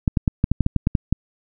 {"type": "clicks", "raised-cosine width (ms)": 5, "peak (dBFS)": -4, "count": 11, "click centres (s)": [0.078, 0.172, 0.278, 0.441, 0.516, 0.607, 0.664, 0.763, 0.871, 0.952, 1.126], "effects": []}